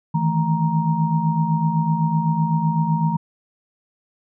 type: tone cluster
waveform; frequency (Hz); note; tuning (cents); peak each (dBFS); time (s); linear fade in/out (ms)
sine; 155.1 / 163 / 218.7 / 936; D#3 / E3 / A3 / A#5; -5 / -19 / -10 / +7; -24 / -19 / -26 / -24; 0.14-3.17; 10
effects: none